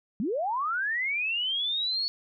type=linear sweep; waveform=sine; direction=up; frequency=180.8 to 4435 Hz; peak=-26 dBFS; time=0.2-2.08 s; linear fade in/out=0 ms; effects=none